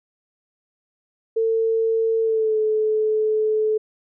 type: tone with pitch glide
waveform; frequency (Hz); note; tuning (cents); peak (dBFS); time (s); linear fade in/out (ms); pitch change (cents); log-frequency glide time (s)
sine; 450 to 432.2; A4 to A4; +39 to -31; -17; 1.36-3.78; 10; -70; 2.21-2.58
effects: none